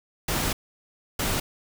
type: noise bursts at uneven times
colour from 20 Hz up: pink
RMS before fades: -26 dBFS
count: 2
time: 0.28-0.53 / 1.19-1.4 s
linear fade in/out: 5 ms
effects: none